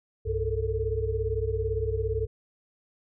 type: tone cluster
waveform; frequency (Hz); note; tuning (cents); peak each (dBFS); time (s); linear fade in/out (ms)
sine; 64 / 98.1 / 432.6 / 450.3; C2 / G2 / A4 / A4; -38 / +2 / -29 / +40; -31; 0.25-2.27; 20
effects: none